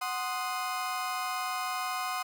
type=chord; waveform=35% pulse; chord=C diminished; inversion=second; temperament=equal; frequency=740 / 1046.5 / 1244.5 Hz; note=Gb5 / C6 / Eb6; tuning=0 / 0 / 0 cents; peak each=-34 dBFS; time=0.01-2.23 s; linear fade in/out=10 ms; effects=none